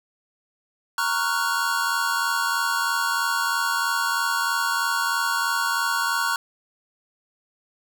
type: chord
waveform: square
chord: Gb major seventh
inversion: first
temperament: equal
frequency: 932.3 / 1108.7 / 1396.9 / 1480 Hz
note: Bb5 / Db6 / F6 / Gb6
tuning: 0 / 0 / 0 / 0 cents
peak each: -29 / -28 / -28 / -27 dBFS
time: 0.98-6.36 s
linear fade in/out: 2 ms
effects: none